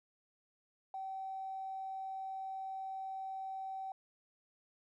triangle tone with tanh clipping, 768 Hz, G5, 36 cents flat, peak -39 dBFS, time 0.94-3.92 s, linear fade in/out 2 ms, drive 2 dB, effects none

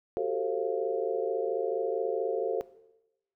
sine tone cluster, 368.7 / 393.1 / 447.3 / 528 / 692 Hz, F#4 / G4 / A4 / C5 / F5, -6 / +5 / +28 / +16 / -16 cents, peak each -35 / -35 / -30 / -34 / -38 dBFS, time 0.17-2.61 s, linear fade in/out 0 ms, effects noise-tail reverb RT60 0.9 s tail -17 dB re dry

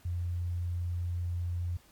sine tone, 87.5 Hz, F2, 4 cents sharp, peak -30 dBFS, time 0.05-1.77 s, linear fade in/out 5 ms, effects pink hiss -61 dBFS RMS until 1.91 s + MP3 96 kbps

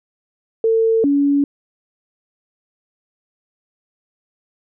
sine tone pair in turn, 450 / 283.5 Hz, A4 / C#4, +39 / +39 cents, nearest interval minor sixth, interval 800 cents, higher first, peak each -12 dBFS, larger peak neither, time 0.64-1.04 / 1.04-1.44 s, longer neither, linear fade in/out 2 ms, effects none

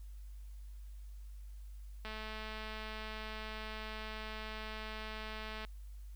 click train, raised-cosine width 0.3 ms, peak -29 dBFS, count 782, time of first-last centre 2.05-5.649 s, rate 217 Hz, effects added 50 Hz sine -46 dBFS peak until 6.15 s + white hiss -70 dBFS RMS until 6.15 s

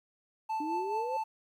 triangle tone with tremolo, 880 Hz, A5, in tune, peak -28 dBFS, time 0.49-1.24 s, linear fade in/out 10 ms, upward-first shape sine, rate 4.7 Hz, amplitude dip 50%
sine exponential sweep, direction up, 293.7 to 541 Hz, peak -34 dBFS, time 0.6-1.17 s, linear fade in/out 5 ms
effects 11-bit

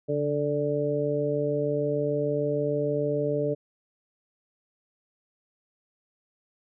harmonic tone with a mistuned harmonic, 146.6 Hz, D3, 3 cents flat, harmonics 1 / 2 / 3 / 4, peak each -31 / -32 / -27 / -29 dBFS, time 0.08-3.55 s, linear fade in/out 20 ms, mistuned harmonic 1, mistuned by -37 cents, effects none

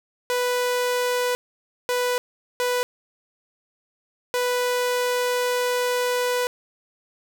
sawtooth tone bursts at uneven times, 493.9 Hz, B4, in tune, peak -17 dBFS, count 4, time 0.3-1.35 / 1.89-2.18 / 2.6-2.83 / 4.34-6.47 s, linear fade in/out 0 ms, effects none

